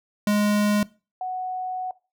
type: tone pair in turn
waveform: square / sine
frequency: 207.7 / 740.2 Hz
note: G#3 / F#5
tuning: 0 / 0 cents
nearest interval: octave + minor seventh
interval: 2200 cents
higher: second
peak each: -19 / -26 dBFS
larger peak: first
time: 0.27-0.83 / 1.21-1.91 s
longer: second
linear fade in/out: 2 ms
effects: noise-tail reverb RT60 0.3 s tail -20 dB re dry